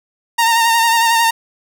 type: tone with vibrato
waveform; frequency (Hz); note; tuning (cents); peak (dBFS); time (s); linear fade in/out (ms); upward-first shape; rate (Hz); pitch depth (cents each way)
sawtooth; 920; A#5; -23; -7; 0.38-1.31; 10; sine; 11; 32
effects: none